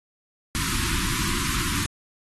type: band-stop noise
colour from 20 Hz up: pink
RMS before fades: -26 dBFS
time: 0.55-1.86 s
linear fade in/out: 0 ms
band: 360 to 950 Hz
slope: 96 dB/octave
effects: AAC 32 kbps